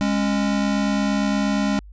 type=tone pair together; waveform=square; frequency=205 / 273.6 Hz; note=G#3 / C#4; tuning=-22 / -23 cents; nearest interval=perfect fourth; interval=499 cents; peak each=-21 / -24 dBFS; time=0.01-1.79 s; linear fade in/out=0 ms; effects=added 50 Hz sine -39 dBFS peak until 1.92 s + resampled to 16000 Hz